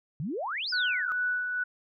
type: exponential two-way sweep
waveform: sine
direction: up then down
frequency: 130.81 to 5320 to 1227 Hz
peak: -30 dBFS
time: 0.2-1.12 s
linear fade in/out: 0 ms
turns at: 0.7 s
type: tone with tremolo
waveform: sine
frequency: 1481 Hz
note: F#6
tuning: 1 cent sharp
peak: -25 dBFS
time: 0.72-1.64 s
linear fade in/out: 10 ms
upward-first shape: sine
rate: 2.3 Hz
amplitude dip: 40%
effects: none